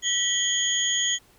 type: tone cluster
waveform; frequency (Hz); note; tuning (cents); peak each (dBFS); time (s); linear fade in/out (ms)
sine; 1940 / 3139 / 3338 / 6690; B6 / G7 / G#7 / G#8; -31 / +2 / +8 / +12; -29 / -27 / -29 / -25; 0.02-1.19; 50
effects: pink hiss -58 dBFS RMS until 1.38 s